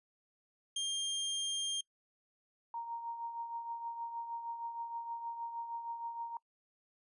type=tone; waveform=sawtooth; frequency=3200 Hz; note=G7; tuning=35 cents sharp; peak=-30 dBFS; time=0.76-1.81 s; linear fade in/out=5 ms
type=tone with tremolo; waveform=sine; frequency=931 Hz; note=A#5; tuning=2 cents flat; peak=-36 dBFS; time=2.74-6.37 s; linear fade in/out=2 ms; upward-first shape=triangle; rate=6.4 Hz; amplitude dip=60%
effects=noise-tail reverb RT60 0.1 s tail -24 dB re dry + resampled to 24000 Hz